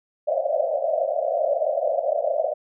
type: band-pass noise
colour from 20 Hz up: pink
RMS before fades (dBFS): -23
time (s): 0.27-2.54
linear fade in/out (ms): 20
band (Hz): 540 to 690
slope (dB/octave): 96
effects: none